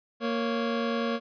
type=tone pair together; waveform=25% pulse; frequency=232.2 / 554.4 Hz; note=A#3 / C#5; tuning=-7 / 0 cents; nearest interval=octave + minor third; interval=1507 cents; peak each=-24 / -28 dBFS; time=0.2-1.2 s; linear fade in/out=50 ms; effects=resampled to 11025 Hz